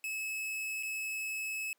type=tone with dropouts; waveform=45% pulse; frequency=2589 Hz; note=E7; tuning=32 cents flat; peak=-35 dBFS; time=0.04-1.73 s; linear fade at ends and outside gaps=1 ms; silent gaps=0.827-0.832 s; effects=pink hiss -75 dBFS RMS until 1.78 s + high-pass 400 Hz 12 dB/octave